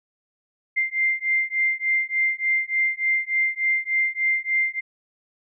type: beating tone pair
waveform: sine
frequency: 2093 / 2096.4 Hz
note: C7 / C7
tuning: 0 / +3 cents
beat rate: 3.4 Hz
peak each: -23 dBFS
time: 0.76-4.81 s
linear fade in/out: 20 ms
effects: none